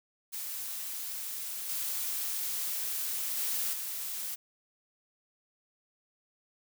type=noise with level steps; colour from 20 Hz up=blue; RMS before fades=-38 / -34 / -32 / -37 dBFS; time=0.32-4.36 s; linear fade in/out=20 ms; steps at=1.69 / 3.37 / 3.73 s; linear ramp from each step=5 ms; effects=none